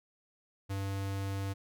square tone, 98 Hz, G2, in tune, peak -34 dBFS, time 0.69-1.54 s, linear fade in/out 20 ms, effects none

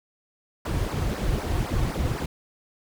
brown noise with flanger, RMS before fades -26 dBFS, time 0.65-2.26 s, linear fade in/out 5 ms, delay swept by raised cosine 0.28 to 5.08 ms, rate 3.9 Hz, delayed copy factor -0.95, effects none

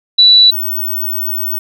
sine tone pair in turn, 3951 / 15804 Hz, B7 / B9, 0 / 0 cents, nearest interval 2 octaves, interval 2400 cents, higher second, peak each -3 / -15 dBFS, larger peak first, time 0.18-0.51 / 0.51-1.59 s, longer second, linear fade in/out 10 ms, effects none

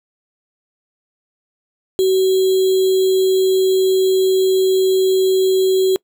sine tone with sample-and-hold, 377.9 Hz, F#4, 37 cents sharp, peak -11 dBFS, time 1.99-5.96 s, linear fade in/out 0 ms, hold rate 3675 Hz, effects noise-tail reverb RT60 0.1 s tail -25 dB re dry

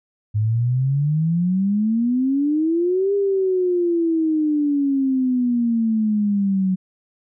sine exponential two-way sweep, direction up then down, 103.83 to 404.5 to 184.9 Hz, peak -16 dBFS, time 0.34-6.76 s, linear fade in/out 20 ms, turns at 3.14 s, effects none

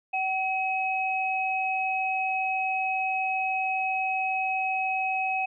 sine tone pair together, 758.4 / 2551 Hz, F#5 / D#7, +43 / +43 cents, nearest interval octave + major sixth, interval 2100 cents, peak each -27 / -28 dBFS, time 0.13-5.46 s, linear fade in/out 10 ms, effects none

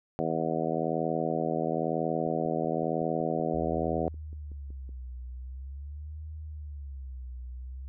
harmonic tone, 81 Hz, E2, 30 cents flat, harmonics 2 / 3 / 4 / 5 / 6 / 7 / 8 / 9, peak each -35 / -35 / -35 / -35 / -35 / -35 / -35 / -35 dBFS, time 0.19-4.08 s, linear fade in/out 0 ms
click train, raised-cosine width 3 ms, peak -38 dBFS, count 15, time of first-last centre 2.27-4.892 s, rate 5.34 Hz
sine tone with vibrato, 69.3 Hz, C#2, in tune, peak -37 dBFS, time 3.54-7.88 s, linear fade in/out 0 ms, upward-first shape sine, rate 0.45 Hz, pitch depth 190 cents each way
effects none

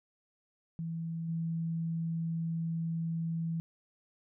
sine tone with level steps, 164.81 Hz, E3, in tune, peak -34 / -31 dBFS, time 0.79-3.6 s, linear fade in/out 0 ms, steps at 1.28 s, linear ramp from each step 10 ms, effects none

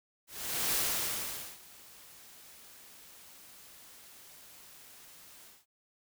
white noise with ADSR envelope, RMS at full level -30 dBFS, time 0.27-5.66 s, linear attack 460 ms, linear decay 840 ms, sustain -24 dB, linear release 190 ms, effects none

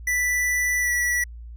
square tone with pitch glide, 1975.5 to 1948.3 Hz, B6 to B6, 0 to -24 cents, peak -21 dBFS, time 0.07-1.24 s, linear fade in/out 5 ms, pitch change -24 cents, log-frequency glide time 0.8-0.9 s, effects added 58 Hz sine -36 dBFS peak until 1.56 s

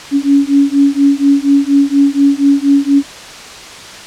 sine beating tone pair, 278.5 / 282.7 Hz, C#4 / C#4, +8 / +34 cents, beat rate 4.2 Hz, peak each -10 dBFS, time 0.11-3.03 s, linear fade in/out 50 ms, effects white hiss -30 dBFS RMS until 4.06 s + low-pass 6000 Hz 12 dB/octave

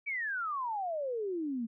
sine exponential sweep, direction down, 2336 to 220 Hz, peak -32 dBFS, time 0.06-1.67 s, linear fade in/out 20 ms, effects none

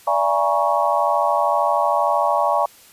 sine tone cluster, 586 / 679 / 828 / 950 / 1108 Hz, D5 / F5 / G#5 / A#5 / C#6, -4 / -49 / -5 / +33 / -1 cents, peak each -22 dBFS, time 0.07-2.66 s, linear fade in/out 5 ms, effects white hiss -48 dBFS RMS until 2.92 s + resampled to 32000 Hz

